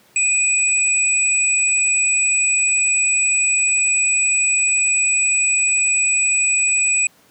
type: tone pair together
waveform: sine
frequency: 2478 / 7867 Hz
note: D#7 / B8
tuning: -8 / -8 cents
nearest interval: octave + minor sixth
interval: 2000 cents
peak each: -17 dBFS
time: 0.16-7.07 s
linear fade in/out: 2 ms
effects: pink hiss -53 dBFS RMS until 7.3 s + high-pass 150 Hz 12 dB/octave